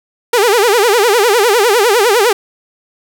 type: tone with vibrato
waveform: sawtooth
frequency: 440 Hz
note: A4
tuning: in tune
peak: -4 dBFS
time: 0.33-2.33 s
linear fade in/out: 5 ms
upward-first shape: sine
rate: 9.9 Hz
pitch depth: 210 cents each way
effects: none